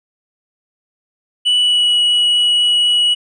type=tone with pitch glide; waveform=triangle; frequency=2960 to 2926 Hz; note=F#7 to F#7; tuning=0 to -20 cents; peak=-9 dBFS; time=1.45-3.15 s; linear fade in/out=20 ms; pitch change=-20 cents; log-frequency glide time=1.58-1.89 s; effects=resampled to 22050 Hz